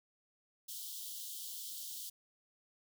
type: high-pass noise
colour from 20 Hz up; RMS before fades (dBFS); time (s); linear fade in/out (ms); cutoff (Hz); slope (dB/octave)
white; -45; 0.68-2.1; 10; 3000; 96
effects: none